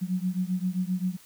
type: beating tone pair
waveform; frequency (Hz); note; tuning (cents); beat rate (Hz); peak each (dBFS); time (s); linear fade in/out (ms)
sine; 180.1 / 187.7; F#3 / F#3; -46 / +25; 7.6; -28 / -29; 0.01-1.17; 20
effects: white hiss -54 dBFS RMS until 1.25 s